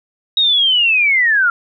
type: linear sweep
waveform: sine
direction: down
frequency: 3802 to 1363 Hz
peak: -10 dBFS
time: 0.37-1.5 s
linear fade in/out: 2 ms
effects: none